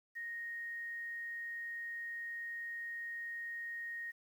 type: tone with quantisation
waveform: sine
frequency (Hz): 1864.7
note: A#6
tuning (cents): 0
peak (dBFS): -40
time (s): 0.15-4.12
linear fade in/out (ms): 20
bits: 11
effects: none